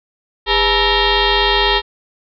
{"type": "tone with frequency modulation", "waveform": "sine", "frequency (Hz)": 1410, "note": "F6", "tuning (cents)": 16, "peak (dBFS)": -11, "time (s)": [0.46, 1.82], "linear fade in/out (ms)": 50, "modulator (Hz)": 454, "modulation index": 5.6, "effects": []}